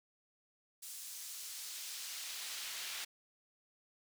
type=noise with high-pass filter sweep; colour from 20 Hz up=brown; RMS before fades=-45 dBFS; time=0.82-3.05 s; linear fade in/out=10 ms; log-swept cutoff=7700 to 2800 Hz; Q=0.79; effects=none